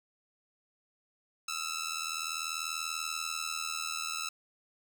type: ring-modulated tone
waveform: 10% pulse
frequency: 1318.5 Hz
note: E6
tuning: in tune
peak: -23 dBFS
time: 1.48-4.29 s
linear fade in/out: 5 ms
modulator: 40.2 Hz
effects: none